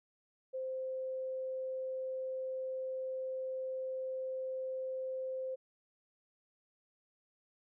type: tone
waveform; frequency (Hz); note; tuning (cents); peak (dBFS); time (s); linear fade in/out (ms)
sine; 521; C5; -7; -36; 0.53-5.56; 20
effects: none